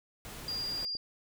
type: noise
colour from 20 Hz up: pink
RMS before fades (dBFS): -45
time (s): 0.25-0.85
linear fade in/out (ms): 0
type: tone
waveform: sine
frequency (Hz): 4806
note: D8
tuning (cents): +39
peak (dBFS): -33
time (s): 0.48-0.97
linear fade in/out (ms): 2
type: clicks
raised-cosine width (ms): 2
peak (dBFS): -36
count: 2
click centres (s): 0.829 / 0.952
effects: none